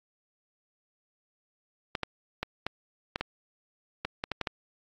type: clicks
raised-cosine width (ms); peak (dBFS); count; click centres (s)
0.3; -14; 11; 1.952 / 2.033 / 2.43 / 2.666 / 3.159 / 3.21 / 4.05 / 4.239 / 4.317 / 4.413 / 4.472
effects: AAC 48 kbps